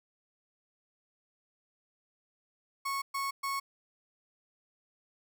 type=tone bursts; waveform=35% pulse; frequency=1102 Hz; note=C#6; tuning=11 cents flat; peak=-30 dBFS; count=3; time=2.85-3.6 s; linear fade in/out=10 ms; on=170 ms; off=120 ms; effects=none